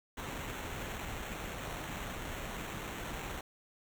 pink noise with sample-and-hold, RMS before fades -41 dBFS, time 0.17-3.41 s, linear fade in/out 5 ms, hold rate 4900 Hz, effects none

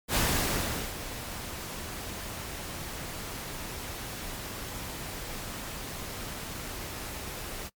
pink noise with ADSR envelope, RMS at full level -25 dBFS, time 0.08-7.7 s, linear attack 69 ms, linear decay 780 ms, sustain -13 dB, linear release 35 ms, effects noise-tail reverb RT60 0.1 s tail -24 dB re dry + MP3 96 kbps

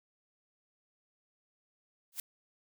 blue noise with exponential growth, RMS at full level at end -32 dBFS, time 2.12-2.2 s, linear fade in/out 2 ms, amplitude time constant 16 ms, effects none

